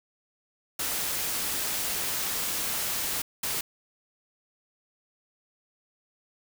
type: noise bursts at uneven times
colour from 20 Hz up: white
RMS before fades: -30 dBFS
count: 2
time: 0.79-3.22 / 3.43-3.61 s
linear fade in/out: 5 ms
effects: none